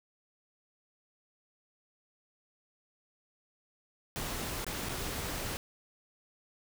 pink noise with dropouts, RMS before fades -37 dBFS, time 4.16-5.57 s, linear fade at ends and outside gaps 0 ms, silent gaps 4.645-4.666 / 4.888-4.893 s, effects none

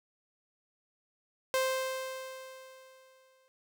sawtooth tone with exponential decay, 523 Hz, C5, 1 cent flat, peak -22 dBFS, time 1.54-3.48 s, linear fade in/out 0 ms, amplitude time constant 420 ms, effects none

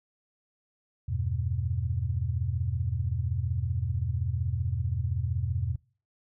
sine chord, E minor, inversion none, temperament equal, 82.41 / 98 / 123.47 Hz, E2 / G2 / B2, 0 / 0 / 0 cents, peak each -31 dBFS, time 1.08-5.76 s, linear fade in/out 10 ms, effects noise-tail reverb RT60 0.4 s tail -24 dB re dry

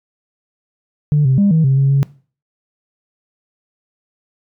sine tone with pitch steps, 148.1 / 132.1 / 201.3 / 160.3 / 134.4 / 137 / 138.5 Hz, D3 / C3 / G3 / E3 / C3 / C#3 / C#3, +15 / +17 / +46 / -48 / +47 / -20 / -1 cents, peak -8 dBFS, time 1.12-2.03 s, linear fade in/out 0 ms, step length 130 ms, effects noise-tail reverb RT60 0.4 s tail -21 dB re dry + tanh soft clip ceiling -6 dBFS

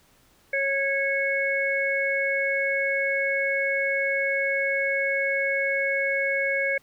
harmonic tone, 550 Hz, C#5, 14 cents flat, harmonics 1 / 3 / 4, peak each -27 / -28 / -25 dBFS, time 0.53-6.78 s, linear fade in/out 5 ms, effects pink hiss -60 dBFS RMS until 6.82 s

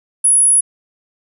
sine tone, 10280 Hz, E9, 45 cents flat, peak -8 dBFS, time 0.24-0.61 s, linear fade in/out 10 ms, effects none

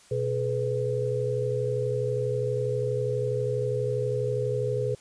sine tone cluster, 123.1 / 425.2 / 497.5 Hz, B2 / G#4 / B4, -5 / +41 / +13 cents, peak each -29 dBFS, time 0.11-4.95 s, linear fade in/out 5 ms, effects white hiss -55 dBFS RMS until 5 s + resampled to 22050 Hz

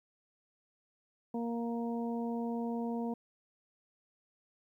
harmonic tone, 233.7 Hz, A#3, 5 cents sharp, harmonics 1 / 2 / 3 / 4, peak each -34 / -40 / -44 / -46 dBFS, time 1.34-3.14 s, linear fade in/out 5 ms, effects 12-bit

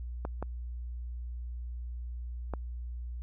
clicks, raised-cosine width 1 ms, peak -21 dBFS, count 3, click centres 0.251 / 0.426 / 2.537 s, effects added 60 Hz sine -36 dBFS peak until 3.22 s

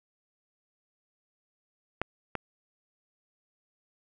clicks, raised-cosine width 0.5 ms, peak -13 / -16 dBFS, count 2, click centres 2.016 / 2.353 s, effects none

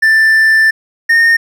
triangle tone pair in turn, 1772 / 1836.2 Hz, A6 / A#6, +12 / -27 cents, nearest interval minor second, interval 61 cents, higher second, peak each -4 dBFS, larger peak neither, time 0.02-0.71 / 1.09-1.37 s, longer first, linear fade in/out 10 ms, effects none

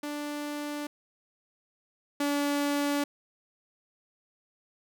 sawtooth tone pair in turn, 293.7 / 287.3 Hz, D4 / D4, 0 / -38 cents, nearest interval unison, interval 38 cents, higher first, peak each -29 / -22 dBFS, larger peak second, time 0.03-0.87 / 2.2-3.04 s, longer neither, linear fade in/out 5 ms, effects none

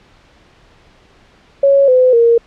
sine tone with pitch steps, 554.4 / 508.4 / 466.2 Hz, C#5 / C5 / A#4, 0 / -50 / 0 cents, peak -6 dBFS, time 1.63-2.38 s, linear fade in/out 5 ms, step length 250 ms, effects pink hiss -48 dBFS RMS until 2.46 s + low-pass 4000 Hz 12 dB/octave

